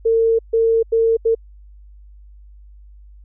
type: tone bursts at uneven times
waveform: sine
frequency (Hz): 453.7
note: A#4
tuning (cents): -47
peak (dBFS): -12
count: 4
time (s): 0.05-0.39 / 0.53-0.83 / 0.92-1.17 / 1.25-1.35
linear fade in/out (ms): 10
effects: added 50 Hz sine -40 dBFS peak until 3.24 s